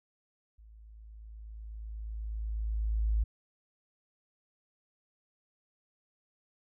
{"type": "tone with level ramp", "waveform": "sine", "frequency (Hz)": 54.1, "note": "A1", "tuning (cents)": -29, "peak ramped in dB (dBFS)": [-52, -24], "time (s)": [0.58, 3.24], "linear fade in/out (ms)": 10, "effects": []}